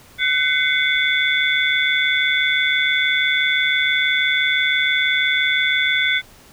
sine tone cluster, 1508 / 2061 / 2207 / 3467 Hz, F#6 / C7 / C#7 / A7, +32 / -27 / -8 / -26 cents, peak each -21 dBFS, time 0.18-6.22 s, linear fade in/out 50 ms, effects pink hiss -47 dBFS RMS until 6.52 s

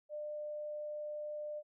sine tone, 599 Hz, D5, 34 cents sharp, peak -39 dBFS, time 0.09-1.63 s, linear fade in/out 50 ms, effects none

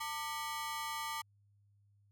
sawtooth ring-modulated tone, 1045 Hz, C6, 2 cents flat, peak -31 dBFS, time 0-1.22 s, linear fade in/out 10 ms, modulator 145 Hz, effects added 101 Hz sine -66 dBFS peak until 2.11 s

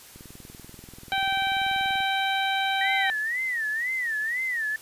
click train, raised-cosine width 3 ms, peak -32 dBFS, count 39, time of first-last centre 0.16-2.005 s, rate 20.6 Hz
harmonic tone, 777 Hz, G5, 16 cents flat, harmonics 1 / 2 / 3 / 4 / 5, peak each -26 / -29 / -31 / -32 / -33 dBFS, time 1.12-3.1 s, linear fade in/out 0 ms
sine tone with vibrato, 1884 Hz, A#6, 18 cents sharp, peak -25 dBFS, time 2.81-4.76 s, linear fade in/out 2 ms, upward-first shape sine, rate 2 Hz, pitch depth 170 cents each way
effects white hiss -48 dBFS RMS until 4.81 s + resampled to 32000 Hz

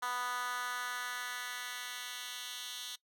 10% pulse tone with high-pass filter sweep, 246.9 Hz, B3, in tune, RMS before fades -40 dBFS, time 0.02-2.96 s, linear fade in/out 10 ms, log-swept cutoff 1100 to 3300 Hz, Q 1.9, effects noise-tail reverb RT60 0.1 s tail -20 dB re dry

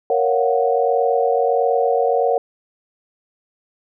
sine chord, Gb major seventh, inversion first, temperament equal, 466.2 / 554.4 / 698.5 / 740 Hz, Bb4 / Db5 / F5 / Gb5, 0 / 0 / 0 / 0 cents, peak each -18 / -20 / -24 / -20 dBFS, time 0.1-2.38 s, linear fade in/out 2 ms, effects none

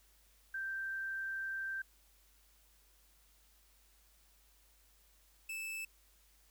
sine / 45% pulse tone pair in turn, 1568 / 2630 Hz, G6 / E7, 0 / -5 cents, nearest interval major sixth, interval 895 cents, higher second, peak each -37 / -40 dBFS, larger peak first, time 0.54-1.82 / 5.49-5.85 s, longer first, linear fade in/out 5 ms, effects added 50 Hz sine -68 dBFS peak until 6.5 s + white hiss -69 dBFS RMS until 6.5 s

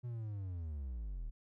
triangle linear sweep, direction down, 124.1 to 35 Hz, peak -37 dBFS, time 0.03-1.31 s, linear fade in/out 20 ms, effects none

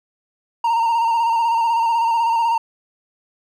triangle tone with vibrato, 922 Hz, A#5, 19 cents flat, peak -13 dBFS, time 0.64-2.58 s, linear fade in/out 5 ms, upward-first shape square, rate 16 Hz, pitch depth 30 cents each way, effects none

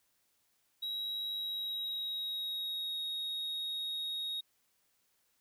triangle tone with pitch glide, 3853 to 3758 Hz, B7 to A#7, -44 to +13 cents, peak -34 dBFS, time 0.82-4.41 s, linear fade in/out 10 ms, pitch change -43 cents, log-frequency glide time 1.3-3.02 s, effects white hiss -75 dBFS RMS until 5.4 s

